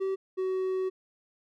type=tone pair in turn; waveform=triangle; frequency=384.3 / 375.5 Hz; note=G4 / F#4; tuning=-34 / +26 cents; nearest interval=unison; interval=40 cents; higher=first; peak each=-25 dBFS; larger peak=neither; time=0-0.16 / 0.37-0.9 s; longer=second; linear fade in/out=20 ms; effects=none